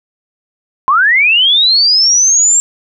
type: linear sweep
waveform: sine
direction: up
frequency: 1010 to 7490 Hz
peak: -6 dBFS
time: 0.88-2.6 s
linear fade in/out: 0 ms
effects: none